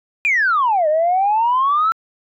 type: exponential two-way sweep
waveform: sine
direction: down then up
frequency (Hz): 2489 to 599 to 1350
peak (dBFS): -12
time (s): 0.25-1.92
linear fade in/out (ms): 0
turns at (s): 0.88
effects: tanh soft clip ceiling -9 dBFS